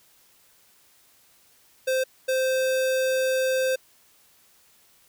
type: tone bursts at uneven times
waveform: square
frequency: 521 Hz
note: C5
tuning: 7 cents flat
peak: -22 dBFS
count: 2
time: 1.87-2.04 / 2.28-3.76 s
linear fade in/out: 10 ms
effects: white hiss -59 dBFS RMS until 5.08 s